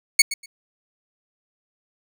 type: tone with echo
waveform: 15% pulse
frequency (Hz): 2217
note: C#7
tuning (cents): 0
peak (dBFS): -3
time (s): 0.19-0.22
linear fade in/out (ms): 5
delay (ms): 120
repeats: 2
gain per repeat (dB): -15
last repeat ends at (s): 0.46
effects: none